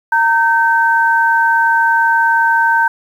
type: tone pair together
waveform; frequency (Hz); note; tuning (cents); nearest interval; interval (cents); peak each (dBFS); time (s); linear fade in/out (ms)
sine; 918.6 / 1547; A#5 / G6; -26 / -23; major sixth; 903; -12; 0.12-2.88; 5
effects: 7-bit